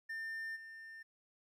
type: tone with level steps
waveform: triangle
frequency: 1800 Hz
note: A6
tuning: 39 cents sharp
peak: -38 / -47 dBFS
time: 0.09-1.03 s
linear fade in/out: 10 ms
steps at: 0.55 s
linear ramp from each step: 20 ms
effects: 13-bit